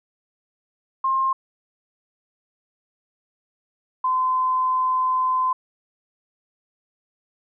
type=tone pair in turn; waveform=sine; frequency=1062 / 1027 Hz; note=C6 / C6; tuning=+25 / -33 cents; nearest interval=minor second; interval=58 cents; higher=first; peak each=-18 dBFS; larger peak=neither; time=1.04-1.33 / 4.04-5.53 s; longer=second; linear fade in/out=5 ms; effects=none